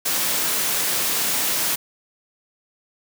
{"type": "high-pass noise", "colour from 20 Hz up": "white", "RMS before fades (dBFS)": -22, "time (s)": [0.05, 1.76], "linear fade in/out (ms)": 10, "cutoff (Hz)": 140, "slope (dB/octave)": 12, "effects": []}